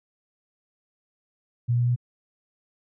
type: tone with pitch steps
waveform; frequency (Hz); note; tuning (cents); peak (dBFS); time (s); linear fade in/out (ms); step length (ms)
sine; 120 / 121.11 / 122.24; B2 / B2 / B2; -49 / -33 / -17; -19; 1.68-1.962; 20; 94
effects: none